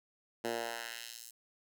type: tone with high-pass filter sweep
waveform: 10% pulse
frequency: 116.6 Hz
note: A#2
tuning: 1 cent sharp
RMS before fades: -41 dBFS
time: 0.44-1.31 s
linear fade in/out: 5 ms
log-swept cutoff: 290 to 8300 Hz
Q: 0.97
effects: none